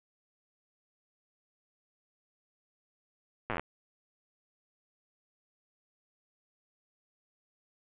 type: slowing click train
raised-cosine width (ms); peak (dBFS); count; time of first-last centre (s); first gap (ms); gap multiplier
0.5; -18; 10; 3.5-3.596; 8; 1.07
effects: resampled to 8000 Hz + 9-bit